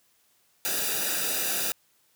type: noise with comb filter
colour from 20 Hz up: white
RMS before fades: -28 dBFS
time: 0.65-1.72 s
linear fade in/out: 0 ms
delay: 0.93 ms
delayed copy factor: -0.8
effects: white hiss -66 dBFS RMS until 2.15 s + high-pass 60 Hz 12 dB/octave